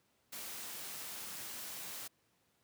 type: noise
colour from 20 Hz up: white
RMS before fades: -45 dBFS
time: 0.32-2.08 s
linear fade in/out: 10 ms
effects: pink hiss -75 dBFS RMS until 2.63 s + high-pass 100 Hz 12 dB/octave